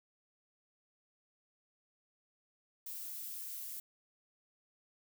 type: noise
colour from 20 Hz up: violet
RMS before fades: -44 dBFS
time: 2.86-3.8 s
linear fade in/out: 5 ms
effects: none

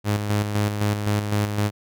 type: tone with tremolo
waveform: sawtooth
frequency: 103.9 Hz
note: G#2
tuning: 1 cent sharp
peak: -15 dBFS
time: 0.04-1.71 s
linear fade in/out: 50 ms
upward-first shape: square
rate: 3.9 Hz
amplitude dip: 50%
effects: none

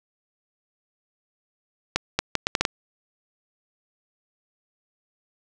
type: accelerating click train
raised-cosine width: 0.2 ms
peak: -3 dBFS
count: 7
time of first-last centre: 1.96-2.652 s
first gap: 230 ms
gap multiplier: 0.71
effects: none

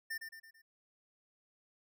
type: tone with echo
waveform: square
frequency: 1801 Hz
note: A6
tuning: 40 cents sharp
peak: -38 dBFS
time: 0.1-0.18 s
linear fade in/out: 10 ms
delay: 110 ms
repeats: 4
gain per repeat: -6 dB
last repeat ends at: 0.62 s
effects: none

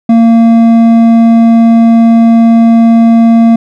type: tone with hard clipping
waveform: triangle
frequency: 229.4 Hz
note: A#3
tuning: 28 cents flat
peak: -3 dBFS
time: 0.09-3.56 s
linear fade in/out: 5 ms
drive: 10 dB
effects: none

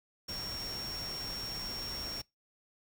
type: tone in noise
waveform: sine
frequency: 5530 Hz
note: F8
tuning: 18 cents flat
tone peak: -38 dBFS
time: 0.28-2.22 s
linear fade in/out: 10 ms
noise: pink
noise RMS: -44 dBFS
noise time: 0.28-2.22 s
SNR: +3 dB
effects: noise-tail reverb RT60 0.2 s tail -24 dB re dry

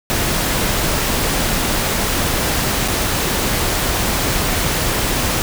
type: noise with dropouts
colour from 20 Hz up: pink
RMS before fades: -18 dBFS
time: 0.1-5.42 s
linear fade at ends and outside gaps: 0 ms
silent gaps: 2.878-2.883 s
effects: none

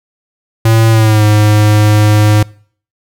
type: tone with pitch glide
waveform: square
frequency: 112.6 to 105.67 Hz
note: A2 to G#2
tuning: +40 to +30 cents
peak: -6 dBFS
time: 0.65-2.43 s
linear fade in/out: 5 ms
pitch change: -110 cents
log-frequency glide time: 0.91-1.24 s
effects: noise-tail reverb RT60 0.5 s tail -23 dB re dry

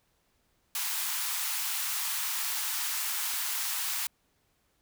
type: high-pass noise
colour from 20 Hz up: white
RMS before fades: -32 dBFS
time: 0.75-4.07 s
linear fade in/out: 2 ms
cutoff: 810 Hz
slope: 48 dB/octave
effects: pink hiss -72 dBFS RMS until 4.81 s

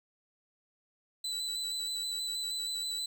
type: tone with vibrato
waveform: 35% pulse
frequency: 3980 Hz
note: B7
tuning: 13 cents sharp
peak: -32 dBFS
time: 1.24-3.06 s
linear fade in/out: 5 ms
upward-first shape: square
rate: 6.3 Hz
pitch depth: 14 cents each way
effects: none

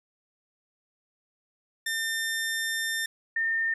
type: tone pair in turn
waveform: sawtooth / sine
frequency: 1800 / 1814.6 Hz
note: A6 / A#6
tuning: +39 / -47 cents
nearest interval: unison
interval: 14 cents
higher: second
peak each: -24 dBFS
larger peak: neither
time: 1.86-3.06 / 3.36-3.74 s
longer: first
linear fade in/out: 5 ms
effects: none

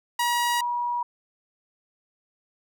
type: tone pair in turn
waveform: sawtooth / sine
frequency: 958 / 963.3 Hz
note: A#5 / B5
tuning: +47 / -43 cents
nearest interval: unison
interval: 10 cents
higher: second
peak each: -18 / -24 dBFS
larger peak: first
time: 0.19-0.61 / 0.61-1.03 s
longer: neither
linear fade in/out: 5 ms
effects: none

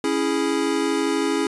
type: chord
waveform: square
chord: C# minor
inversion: none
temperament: equal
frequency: 277.2 / 329.6 / 415.3 Hz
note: C#4 / E4 / G#4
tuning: 0 / 0 / 0 cents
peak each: -25 dBFS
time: 0.04-1.47 s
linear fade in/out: 2 ms
effects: resampled to 24000 Hz

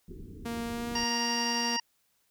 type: low-pass noise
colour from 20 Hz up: pink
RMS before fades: -44 dBFS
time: 0.08-1.04 s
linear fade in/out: 2 ms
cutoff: 430 Hz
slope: 96 dB/octave
type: tone with pitch glide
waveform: sawtooth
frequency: 233.4 to 237.1 Hz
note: A#3 to A#3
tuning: +2 to +30 cents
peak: -29 dBFS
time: 0.45-1.77 s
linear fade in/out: 10 ms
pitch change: +28 cents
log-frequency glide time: 0.63-0.93 s
type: harmonic tone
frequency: 937 Hz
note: A#5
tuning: 9 cents sharp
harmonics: 1 / 2 / 3 / 5 / 6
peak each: -34 / -37 / -36 / -34 / -34 dBFS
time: 0.95-1.8 s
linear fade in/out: 5 ms
effects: white hiss -72 dBFS RMS until 2.3 s

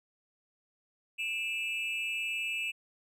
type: tone with amplitude modulation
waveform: triangle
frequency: 2637 Hz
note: E7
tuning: in tune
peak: -26 dBFS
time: 1.18-2.72 s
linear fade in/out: 20 ms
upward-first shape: sine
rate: 239 Hz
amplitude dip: 90%
effects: none

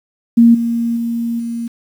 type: tone with level steps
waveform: sine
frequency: 233.1 Hz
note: A#3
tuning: in tune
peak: -4 / -14 / -16 / -19 dBFS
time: 0.37-1.68 s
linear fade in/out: 10 ms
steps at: 0.54 / 0.96 / 1.39 s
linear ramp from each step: 10 ms
effects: 7-bit

